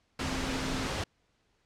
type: tone in noise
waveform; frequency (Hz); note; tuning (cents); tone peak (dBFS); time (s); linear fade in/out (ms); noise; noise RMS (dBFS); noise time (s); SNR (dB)
sine; 261.7; C4; 0; -36; 0.19-0.87; 5; pink; -33; 0.19-1.04; -6
effects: pink hiss -72 dBFS RMS until 1.65 s + low-pass 6000 Hz 12 dB/octave